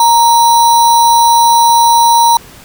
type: tone with sample-and-hold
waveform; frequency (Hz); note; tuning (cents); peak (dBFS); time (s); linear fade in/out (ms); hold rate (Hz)
sine; 932.3; A#5; 0; -4; 0-2.37; 2; 4900
effects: pink hiss -36 dBFS RMS until 2.64 s